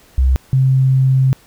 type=tone pair in turn; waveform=sine; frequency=65.1 / 132.09 Hz; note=C2 / C3; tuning=-8 / +17 cents; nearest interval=octave; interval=1225 cents; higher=second; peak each=-9 dBFS; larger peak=neither; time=0.18-0.36 / 0.53-1.33 s; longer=second; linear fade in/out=0 ms; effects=pink hiss -48 dBFS RMS until 1.46 s